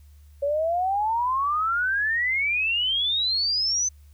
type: exponential sweep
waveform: sine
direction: up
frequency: 554.4 to 6180 Hz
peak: -21 dBFS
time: 0.42-3.89 s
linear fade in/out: 10 ms
effects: added 73 Hz sine -47 dBFS peak until 4.13 s + white hiss -65 dBFS RMS until 4.13 s